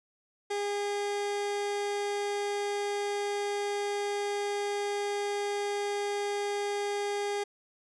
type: tone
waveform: 30% pulse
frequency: 407.6 Hz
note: G#4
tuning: 32 cents flat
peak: -27 dBFS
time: 0.5-7.44 s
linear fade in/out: 10 ms
effects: resampled to 22050 Hz